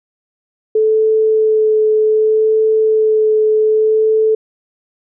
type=tone with vibrato; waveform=sine; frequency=434.7 Hz; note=A4; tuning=21 cents flat; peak=-9 dBFS; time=0.75-4.35 s; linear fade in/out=5 ms; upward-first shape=sine; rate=0.65 Hz; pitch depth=12 cents each way; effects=none